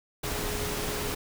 sine tone in noise, 417.8 Hz, G#4, 10 cents sharp, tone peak -37 dBFS, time 0.23-1.15 s, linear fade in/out 10 ms, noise pink, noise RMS -32 dBFS, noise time 0.23-1.15 s, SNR -8 dB, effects none

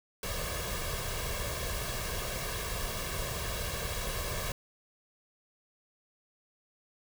pink noise with comb filter, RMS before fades -35 dBFS, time 0.23-4.52 s, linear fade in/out 2 ms, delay 1.8 ms, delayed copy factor +0.7, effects none

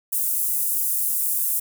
pink high-pass noise, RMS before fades -23 dBFS, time 0.12-1.6 s, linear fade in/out 10 ms, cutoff 10000 Hz, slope 24 dB/octave, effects none

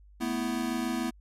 square chord, A suspended second, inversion none, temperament equal, 220 / 246.9 / 329.6 Hz, A3 / B3 / E4, 0 / 0 / 0 cents, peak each -36 / -32 / -35 dBFS, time 0.2-1.11 s, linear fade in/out 20 ms, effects added 50 Hz sine -52 dBFS peak until 1.2 s + resampled to 32000 Hz

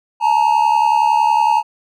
triangle tone pair together, 860 / 930.8 Hz, A5 / A#5, -40 / -3 cents, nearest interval minor second, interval 137 cents, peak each -12 dBFS, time 0.2-1.63 s, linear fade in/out 50 ms, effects none

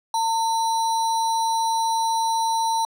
sine tone with sample-and-hold, 904 Hz, A5, 47 cents sharp, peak -19 dBFS, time 0.14-2.85 s, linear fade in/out 2 ms, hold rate 4900 Hz, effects low-pass 12000 Hz 12 dB/octave

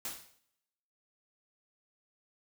white noise with exponential decay, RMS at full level -35 dBFS, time 0.05-0.39 s, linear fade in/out 2 ms, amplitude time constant 73 ms, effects noise-tail reverb RT60 1.0 s tail -20 dB re dry

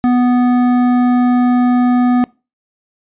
triangle tone with hard clipping, 246.9 Hz, B3, in tune, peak -11 dBFS, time 0.04-2.24 s, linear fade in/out 0 ms, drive 15 dB, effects noise-tail reverb RT60 0.3 s tail -24 dB re dry + resampled to 8000 Hz

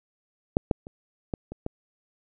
clicks, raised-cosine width 2 ms, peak -6 / -7 / -27 / -15 / -23 / -16 dBFS, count 6, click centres 0.569 / 0.712 / 0.869 / 1.338 / 1.52 / 1.664 s, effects none

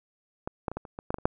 clicks, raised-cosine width 1 ms, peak -18 / -14 / -22 / -19 / -29 / -23 / -15 / -14 / -28 / -7 dBFS, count 10, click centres 0.475 / 0.682 / 0.716 / 0.77 / 0.852 / 0.989 / 1.105 / 1.143 / 1.185 / 1.255 s, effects none

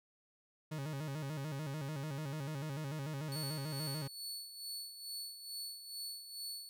40% pulse tone with vibrato, 146 Hz, D3, 10 cents flat, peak -38 dBFS, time 0.71-4.08 s, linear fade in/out 10 ms, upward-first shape square, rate 6.8 Hz, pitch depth 110 cents each way
sawtooth tone with tremolo, 4435 Hz, C#8, in tune, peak -38 dBFS, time 3.32-6.69 s, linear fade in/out 0 ms, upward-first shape sine, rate 2.3 Hz, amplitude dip 65%
effects none

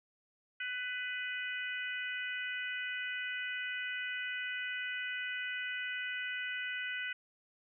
harmonic tone with a mistuned harmonic, 498.7 Hz, B4, 17 cents sharp, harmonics 3 / 4 / 5 / 6, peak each -39 / -41 / -43 / -45 dBFS, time 0.6-7.13 s, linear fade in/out 5 ms, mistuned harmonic 6, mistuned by -15 cents, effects none

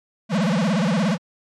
square tone with vibrato, 191.4 Hz, G3, 41 cents flat, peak -18 dBFS, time 0.29-1.18 s, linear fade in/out 50 ms, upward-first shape sine, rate 17 Hz, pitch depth 290 cents each way, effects low-pass 6000 Hz 12 dB/octave + MP3 64 kbps

